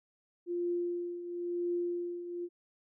sine tone with tremolo, 349.2 Hz, F4, in tune, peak -29 dBFS, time 0.46-2.49 s, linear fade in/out 50 ms, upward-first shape triangle, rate 0.98 Hz, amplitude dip 70%, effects none

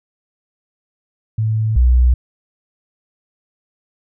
sine tone pair in turn, 109.8 / 61.77 Hz, A2 / B1, -3 / +1 cents, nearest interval minor seventh, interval 996 cents, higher first, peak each -14 / -8 dBFS, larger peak second, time 1.38-1.76 / 1.76-2.14 s, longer neither, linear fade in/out 5 ms, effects none

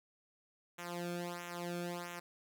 sawtooth tone with flanger, 174.4 Hz, F3, 2 cents flat, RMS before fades -42 dBFS, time 0.78-2.2 s, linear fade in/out 10 ms, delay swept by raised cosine 0.21 to 1.04 ms, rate 1.5 Hz, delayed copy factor -0.95, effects none

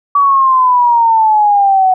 sine exponential sweep, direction down, 1145 to 740 Hz, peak -6 dBFS, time 0.15-1.94 s, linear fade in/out 5 ms, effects none

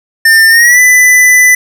square tone with pitch glide, 1799 to 1996.1 Hz, A6 to B6, +38 to +18 cents, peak -3 dBFS, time 0.25-1.55 s, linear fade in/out 5 ms, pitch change +180 cents, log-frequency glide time 0.49-0.8 s, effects none

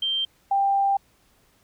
sine tone pair in turn, 3150 / 791.1 Hz, G7 / G5, +8 / +16 cents, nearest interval 2 octaves, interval 2392 cents, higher first, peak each -22 / -18 dBFS, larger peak second, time 0.02-0.25 / 0.51-0.97 s, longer second, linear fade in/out 5 ms, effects pink hiss -62 dBFS RMS until 1.63 s

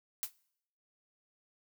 blue noise with exponential decay, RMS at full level -31 dBFS, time 0.23-0.32 s, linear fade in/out 0 ms, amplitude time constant 19 ms, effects noise-tail reverb RT60 0.7 s tail -23 dB re dry

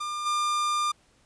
45% pulse tone with level steps, 1200 Hz, D6, 37 cents sharp, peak -30 / -24 dBFS, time 0-0.92 s, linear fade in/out 10 ms, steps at 0.25 s, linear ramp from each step 20 ms, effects pink hiss -63 dBFS RMS until 1.25 s + resampled to 22050 Hz

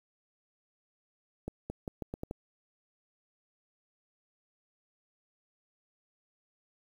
accelerating click train, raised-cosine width 2 ms, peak -23 dBFS, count 7, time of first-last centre 1.48-2.311 s, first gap 220 ms, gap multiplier 0.81, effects 9-bit

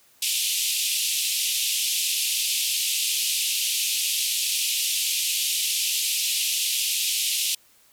pink band-pass noise, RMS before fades -25 dBFS, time 0.22-7.55 s, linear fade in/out 5 ms, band 2600 to 14000 Hz, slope 48 dB/octave, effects white hiss -58 dBFS RMS until 7.92 s

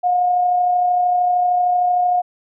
sine tone with amplitude modulation, 718 Hz, F5, 48 cents sharp, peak -12 dBFS, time 0.03-2.22 s, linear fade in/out 20 ms, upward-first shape sine, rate 33.1 Hz, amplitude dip 30%, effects none

